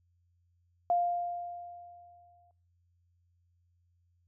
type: tone with exponential decay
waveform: sine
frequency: 700 Hz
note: F5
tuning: 4 cents sharp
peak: -23 dBFS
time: 0.9-2.51 s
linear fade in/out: 1 ms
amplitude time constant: 350 ms
effects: noise-tail reverb RT60 0.5 s tail -26 dB re dry + added 87 Hz sine -68 dBFS peak until 4.27 s